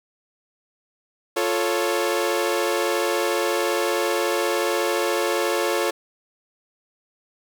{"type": "chord", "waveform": "sawtooth", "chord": "F augmented", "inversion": "none", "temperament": "equal", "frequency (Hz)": [349.2, 440, 554.4], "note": ["F4", "A4", "C#5"], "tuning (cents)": [0, 0, 0], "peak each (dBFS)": -21, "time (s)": [1.36, 5.91], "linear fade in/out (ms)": 10, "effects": []}